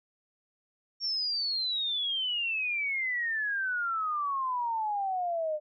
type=exponential sweep; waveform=sine; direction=down; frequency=5550 to 598 Hz; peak=-28 dBFS; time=1-5.6 s; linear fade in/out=50 ms; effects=none